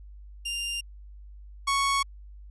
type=tone pair in turn; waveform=sawtooth; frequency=2794 / 1108.8 Hz; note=F7 / C#6; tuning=0 / 0 cents; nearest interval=octave + major third; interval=1600 cents; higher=first; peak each=-26 / -19 dBFS; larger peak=second; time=0.45-0.81 / 1.67-2.03 s; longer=neither; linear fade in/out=10 ms; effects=added 50 Hz sine -43 dBFS peak until 2.5 s + resampled to 24000 Hz